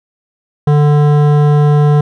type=tone with hard clipping; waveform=triangle; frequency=147.5 Hz; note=D3; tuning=8 cents sharp; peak=-8 dBFS; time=0.67-2.01 s; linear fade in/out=5 ms; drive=18 dB; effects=none